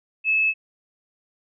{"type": "tone", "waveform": "sine", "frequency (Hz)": 2600, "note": "E7", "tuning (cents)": -24, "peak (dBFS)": -17, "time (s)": [0.24, 0.54], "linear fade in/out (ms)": 50, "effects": []}